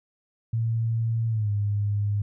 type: tone with pitch glide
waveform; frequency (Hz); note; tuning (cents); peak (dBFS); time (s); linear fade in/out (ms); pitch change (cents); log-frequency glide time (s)
sine; 114 to 102.74; A#2 to G#2; -38 to -18; -22; 0.53-2.22; 5; -180; 1.29-1.5
effects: none